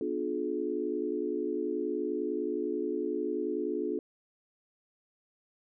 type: chord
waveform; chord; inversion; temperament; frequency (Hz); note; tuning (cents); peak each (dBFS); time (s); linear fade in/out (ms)
sine; B diminished seventh; none; just; 246.9 / 296.3 / 355.6 / 426.7; B3 / D4 / F4 / Ab4; 0 / +15 / +31 / +47; -39 / -35 / -34 / -34; 0.01-3.99; 2
effects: none